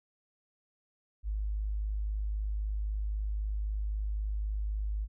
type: tone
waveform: sine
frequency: 51.91 Hz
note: G#1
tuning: in tune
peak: -30 dBFS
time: 1.23-5.08 s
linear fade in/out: 50 ms
effects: none